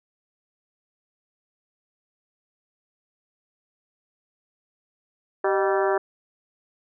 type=harmonic tone with a mistuned harmonic; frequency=193.9 Hz; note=G3; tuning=19 cents flat; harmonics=2 / 3 / 4 / 5 / 6 / 7 / 8 / 9; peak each=-22 / -26 / -28 / -30 / -32 / -33 / -34 / -35 dBFS; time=5.44-5.98 s; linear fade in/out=5 ms; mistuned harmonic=3; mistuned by=+88 cents; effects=none